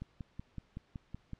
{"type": "click train", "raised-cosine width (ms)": 5, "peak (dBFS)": -29, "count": 8, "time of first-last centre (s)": [0.02, 1.333], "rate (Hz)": 5.33, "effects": ["pink hiss -69 dBFS RMS until 1.39 s", "low-pass 4000 Hz 12 dB/octave"]}